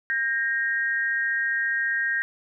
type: tone pair together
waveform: sine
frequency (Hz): 1602 / 1867.1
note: G6 / A#6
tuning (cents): +37 / +2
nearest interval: minor third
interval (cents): 265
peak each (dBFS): -25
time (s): 0.1-2.22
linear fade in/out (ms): 0
effects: none